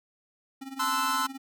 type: tone with tremolo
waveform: square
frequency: 268.8 Hz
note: C4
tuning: 47 cents sharp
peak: -36 dBFS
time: 0.61-1.38 s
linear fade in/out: 10 ms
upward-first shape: sine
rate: 19 Hz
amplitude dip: 75%
type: chord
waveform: 45% pulse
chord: F# half-diminished seventh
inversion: first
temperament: equal with one note detuned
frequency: 880 / 1034.5 / 1318.5 / 1480 Hz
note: A5 / C6 / E6 / F#6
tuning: 0 / -20 / 0 / 0 cents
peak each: -34 / -29 / -29 / -35 dBFS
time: 0.79-1.27 s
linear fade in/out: 10 ms
effects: none